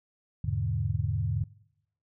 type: chord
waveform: sine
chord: E dominant seventh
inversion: none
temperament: equal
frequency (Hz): 82.41 / 103.83 / 123.47 / 146.83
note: E2 / G#2 / B2 / D3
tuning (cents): 0 / 0 / 0 / 0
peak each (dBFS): -33 / -30 / -34 / -33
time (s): 0.44-1.44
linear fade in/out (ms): 5
effects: noise-tail reverb RT60 0.9 s tail -24 dB re dry